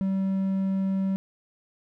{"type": "tone", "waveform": "triangle", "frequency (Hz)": 192.4, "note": "G3", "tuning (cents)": -32, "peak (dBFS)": -21, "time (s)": [0.01, 1.16], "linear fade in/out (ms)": 0, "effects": []}